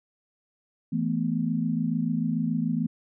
sine chord, E suspended fourth, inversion none, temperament equal, 164.81 / 220 / 246.9 Hz, E3 / A3 / B3, 0 / 0 / 0 cents, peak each -28 dBFS, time 0.92-2.87 s, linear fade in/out 10 ms, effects none

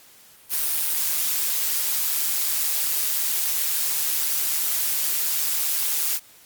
blue noise with amplitude modulation, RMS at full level -21 dBFS, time 0.49-6.2 s, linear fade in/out 50 ms, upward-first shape sine, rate 151 Hz, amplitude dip 50%, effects white hiss -51 dBFS RMS until 6.45 s + Opus 48 kbps

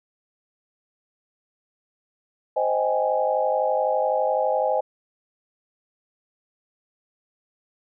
sine chord, Ab major seventh, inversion first, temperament just, 519.1 / 623 / 778.7 / 830.6 Hz, C5 / Eb5 / G5 / Ab5, -14 / +2 / -12 / 0 cents, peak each -24 / -24 / -29 / -25 dBFS, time 2.56-4.81 s, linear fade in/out 10 ms, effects none

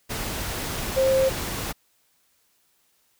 sine tone in noise, 530 Hz, C5, 22 cents sharp, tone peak -17 dBFS, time 0.96-1.3 s, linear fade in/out 20 ms, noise pink, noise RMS -30 dBFS, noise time 0.09-1.73 s, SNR +10 dB, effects white hiss -66 dBFS RMS until 3.19 s

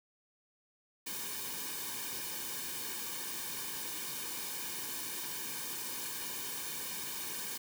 white noise with comb filter, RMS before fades -40 dBFS, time 1.06-7.58 s, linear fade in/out 10 ms, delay 1.5 ms, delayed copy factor -0.85, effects none

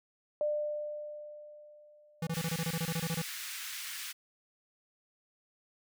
sine tone with exponential decay, 597 Hz, D5, 28 cents sharp, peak -27 dBFS, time 0.41-2.53 s, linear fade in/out 1 ms, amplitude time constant 460 ms
square tone bursts, 164.81 Hz, E3, in tune, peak -32 dBFS, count 14, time 2.22-3.219 s, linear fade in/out 5 ms, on 50 ms, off 23 ms
pink high-pass noise, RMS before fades -41 dBFS, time 2.33-4.13 s, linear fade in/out 20 ms, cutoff 1600 Hz, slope 24 dB/octave
effects none

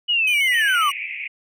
sine linear sweep, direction down, 2960 to 1090 Hz, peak -16 dBFS, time 0.08-0.91 s, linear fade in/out 20 ms
45% pulse tone with vibrato, 2952 Hz, F#7, 5 cents flat, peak -24 dBFS, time 0.27-0.92 s, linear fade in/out 5 ms, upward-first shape square, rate 7.3 Hz, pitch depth 39 cents each way
pink band-pass noise, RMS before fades -30 dBFS, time 0.51-1.28 s, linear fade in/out 10 ms, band 2100 to 2600 Hz, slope 96 dB/octave
effects none

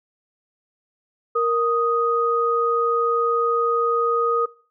sine tone pair together, 466.7 / 1246 Hz, A#4 / D#6, +2 / +2 cents, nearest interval octave + perfect fourth, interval 1700 cents, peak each -20 dBFS, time 1.35-4.46 s, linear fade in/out 10 ms, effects noise-tail reverb RT60 0.4 s tail -21 dB re dry

